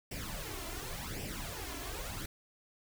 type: noise with flanger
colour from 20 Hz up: pink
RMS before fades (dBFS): -41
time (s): 0.11-2.26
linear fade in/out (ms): 5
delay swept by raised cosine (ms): 0.37 to 2.97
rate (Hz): 0.9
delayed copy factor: +0.7
effects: none